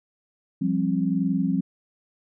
sine chord, F suspended second, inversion none, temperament equal with one note detuned, 174.61 / 196 / 266.5 Hz, F3 / G3 / C4, 0 / 0 / +32 cents, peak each -25 dBFS, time 0.61-1.61 s, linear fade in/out 10 ms, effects none

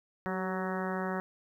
harmonic tone with a mistuned harmonic, 186.5 Hz, F#3, 14 cents sharp, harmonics 1 / 2 / 3 / 4 / 5 / 6 / 7 / 8 / 9 / 10, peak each -35 / -38 / -40 / -41 / -42 / -43 / -43 / -44 / -45 / -45 dBFS, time 0.26-1.2 s, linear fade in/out 0 ms, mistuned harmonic 2, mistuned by +31 cents, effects 11-bit

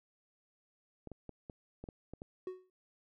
clicks, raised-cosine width 2 ms, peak -32 dBFS, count 8, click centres 1.073 / 1.117 / 1.293 / 1.498 / 1.84 / 1.888 / 2.136 / 2.219 s
triangle tone with exponential decay, 370 Hz, F#4, in tune, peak -33 dBFS, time 2.47-2.7 s, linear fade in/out 2 ms, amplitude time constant 48 ms
effects none

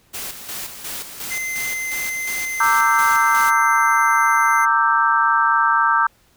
white noise with tremolo, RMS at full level -29 dBFS, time 0.13-3.51 s, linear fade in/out 20 ms, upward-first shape square, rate 2.8 Hz, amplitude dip 55%
square tone, 2069 Hz, C7, 20 cents flat, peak -24 dBFS, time 1.3-4.66 s, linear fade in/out 20 ms
sine chord, E half-diminished seventh, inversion second, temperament equal with one note detuned, 920 / 1174.7 / 1318.5 / 1568 Hz, Bb5 / D6 / E6 / G6, -23 / 0 / 0 / 0 cents, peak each -19 dBFS, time 2.6-6.07 s, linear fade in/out 5 ms
effects pink hiss -57 dBFS RMS until 6.36 s

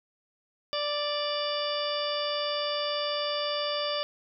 harmonic tone, 587.3 Hz, D5, in tune, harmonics 1 / 2 / 3 / 4 / 5 / 6 / 8 / 9, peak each -31 / -35 / -42 / -43 / -36 / -36 / -36 / -45 dBFS, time 0.73-4.03 s, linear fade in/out 0 ms, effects none

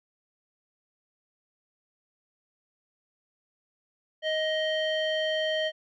square tone with low-pass filter, 626 Hz, D#5, 10 cents sharp, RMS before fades -28 dBFS, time 4.22-5.72 s, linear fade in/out 50 ms, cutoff 2900 Hz, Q 3.8, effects none

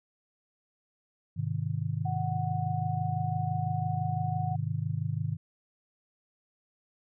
sine chord, Ab major, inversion none, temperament just, 103.83 / 129.78 / 155.74 Hz, Ab2 / C3 / Eb3, 0 / -14 / +2 cents, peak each -33 dBFS, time 1.36-5.37 s, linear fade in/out 20 ms
sine tone with pitch glide, 742 to 737.3 Hz, F#5 to F#5, +5 to -6 cents, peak -33 dBFS, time 2.05-4.56 s, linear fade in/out 10 ms, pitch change -11 cents, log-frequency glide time 2.19-2.55 s
effects none

